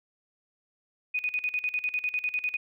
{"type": "tone with tremolo", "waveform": "sine", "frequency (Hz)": 2484, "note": "D#7", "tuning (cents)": -3, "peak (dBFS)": -25, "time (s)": [1.14, 2.57], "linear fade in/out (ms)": 10, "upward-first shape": "square", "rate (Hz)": 10, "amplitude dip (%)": 80, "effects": []}